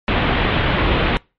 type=low-pass noise; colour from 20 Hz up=pink; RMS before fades=-17 dBFS; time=0.08-1.17 s; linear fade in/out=0 ms; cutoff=3500 Hz; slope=48 dB/octave; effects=noise-tail reverb RT60 0.3 s tail -26 dB re dry + MP3 48 kbps